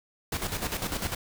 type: noise with tremolo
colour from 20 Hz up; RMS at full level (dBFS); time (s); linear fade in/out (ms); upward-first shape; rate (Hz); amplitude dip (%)
pink; -30; 0.32-1.15; 5; square; 10; 60
effects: none